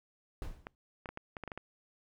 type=noise with exponential decay; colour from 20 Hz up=brown; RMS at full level=-36 dBFS; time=0.42-0.75 s; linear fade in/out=1 ms; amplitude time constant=71 ms
type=clicks; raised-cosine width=0.5 ms; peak=-26 dBFS; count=9; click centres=0.669 / 1.058 / 1.09 / 1.174 / 1.368 / 1.437 / 1.477 / 1.518 / 1.576 s
effects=none